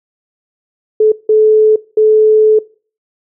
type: tone bursts at uneven times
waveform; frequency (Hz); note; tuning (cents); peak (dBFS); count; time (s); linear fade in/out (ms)
sine; 432.2; A4; -31; -5; 3; 1-1.12 / 1.29-1.76 / 1.97-2.59; 5
effects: noise-tail reverb RT60 0.4 s tail -21 dB re dry